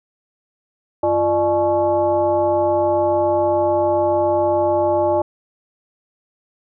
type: tone with frequency modulation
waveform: sine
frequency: 599 Hz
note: D5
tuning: 34 cents sharp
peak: -14 dBFS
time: 1.03-5.22 s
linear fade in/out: 5 ms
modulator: 253 Hz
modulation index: 1.1
effects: none